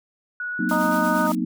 sine tone with pitch glide, 1463 to 1488.6 Hz, F#6 to F#6, -20 to +10 cents, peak -26 dBFS, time 0.4-1.27 s, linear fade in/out 2 ms, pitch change +30 cents, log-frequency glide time 0.5-0.91 s
sine chord, C half-diminished seventh, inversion second, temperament equal with one note detuned, 185 / 233.1 / 255.8 / 311.1 Hz, Gb3 / Bb3 / C4 / Eb4, 0 / 0 / -39 / 0 cents, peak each -27 / -26 / -27 / -27 dBFS, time 0.59-1.45 s, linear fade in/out 5 ms
white noise with tremolo, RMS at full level -36 dBFS, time 0.69-1.35 s, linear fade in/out 0 ms, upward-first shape sine, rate 8.6 Hz, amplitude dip 40%
harmonic tone, 309.9 Hz, D#4, 7 cents flat, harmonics 2 / 3 / 4, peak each -25 / -25 / -25 dBFS, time 0.71-1.32 s, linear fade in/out 2 ms
effects none

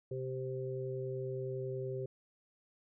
harmonic tone, 130.2 Hz, C3, 8 cents flat, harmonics 1 / 3 / 4, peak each -40 / -39 / -44 dBFS, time 0.11-2.06 s, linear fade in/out 5 ms, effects none

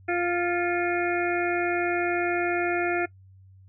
harmonic tone with a mistuned harmonic, 349.2 Hz, F4, in tune, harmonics 1 / 2 / 4 / 5 / 6 / 7, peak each -26 / -29 / -32 / -33 / -34 / -34 dBFS, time 0.08-3.06 s, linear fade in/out 10 ms, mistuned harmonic 6, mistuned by +47 cents, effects noise-tail reverb RT60 0.1 s tail -21 dB re dry + added 95 Hz sine -49 dBFS peak until 3.68 s

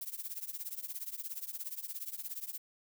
violet noise with tremolo, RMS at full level -38 dBFS, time 0.01-2.58 s, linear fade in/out 5 ms, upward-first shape triangle, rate 17 Hz, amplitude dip 95%, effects none

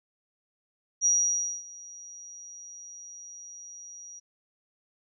sine tone with ADSR envelope, 5760 Hz, F#8, 47 cents flat, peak -19 dBFS, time 1.01-4.2 s, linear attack 46 ms, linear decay 570 ms, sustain -23 dB, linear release 17 ms, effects none

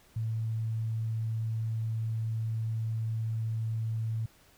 sine tone, 111.9 Hz, A2, 30 cents sharp, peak -29 dBFS, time 0.16-4.26 s, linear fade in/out 5 ms, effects pink hiss -61 dBFS RMS until 4.57 s

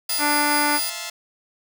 5% pulse chord, F major seventh, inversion third, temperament just, 654.8 / 698.5 / 873.1 / 1047.7 Hz, E5 / F5 / A5 / C6, -12 / 0 / -14 / +2 cents, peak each -24 / -24 / -24 / -26 dBFS, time 0.09-1.1 s, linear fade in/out 5 ms
10% pulse tone with tremolo, 4861 Hz, D#8, 41 cents flat, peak -15 dBFS, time 0.09-0.9 s, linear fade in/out 5 ms, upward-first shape sine, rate 4.7 Hz, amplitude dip 35%
harmonic tone, 293.7 Hz, D4, in tune, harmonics 1 / 2 / 3 / 4 / 5 / 6 / 7 / 8, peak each -26 / -31 / -23 / -30 / -25 / -34 / -28 / -33 dBFS, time 0.18-0.8 s, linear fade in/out 50 ms
effects none

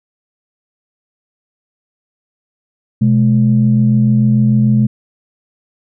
sine tone pair together, 125.9 / 212.7 Hz, B2 / G#3, +34 / +42 cents, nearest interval major sixth, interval 908 cents, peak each -10 dBFS, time 3.01-4.87 s, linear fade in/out 10 ms, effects tanh soft clip ceiling -1 dBFS

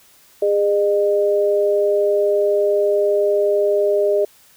sine tone pair together, 407.9 / 608 Hz, G#4 / D#5, -31 / -40 cents, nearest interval perfect fifth, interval 691 cents, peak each -16 / -17 dBFS, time 0.42-4.25 s, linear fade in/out 5 ms, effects white hiss -51 dBFS RMS until 4.56 s

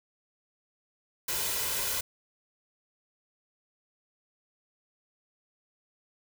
white noise with comb filter, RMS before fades -31 dBFS, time 1.28-2.01 s, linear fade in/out 5 ms, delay 2 ms, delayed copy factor +0.55, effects none

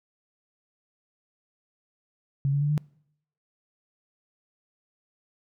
sine tone with pitch steps, 138.59 / 142.24 / 145.99 / 149.83 Hz, C#3 / C#3 / D3 / D3, 0 / +45 / -10 / +35 cents, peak -21 dBFS, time 2.45-2.778 s, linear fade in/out 0 ms, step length 82 ms, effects noise-tail reverb RT60 0.7 s tail -24 dB re dry

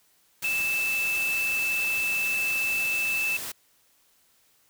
sine tone in noise, 2635 Hz, E7, 1 cent flat, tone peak -24 dBFS, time 0.44-3.37 s, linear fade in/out 5 ms, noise white, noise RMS -35 dBFS, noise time 0.42-3.52 s, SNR +8 dB, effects white hiss -64 dBFS RMS until 4.69 s

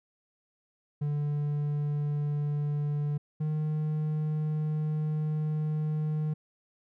triangle tone pair in turn, 146.83 / 153.5 Hz, D3 / D#3, 0 / -23 cents, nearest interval minor second, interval 77 cents, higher second, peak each -25 dBFS, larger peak neither, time 1.01-3.18 / 3.4-6.34 s, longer second, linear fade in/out 10 ms, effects none

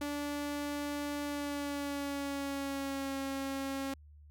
sawtooth tone with pitch glide, 290 to 272.1 Hz, D4 to C#4, -22 to -32 cents, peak -31 dBFS, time 0.01-3.94 s, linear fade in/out 5 ms, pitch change -110 cents, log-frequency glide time 1.24-3.17 s, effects added 74 Hz sine -53 dBFS peak until 4.3 s

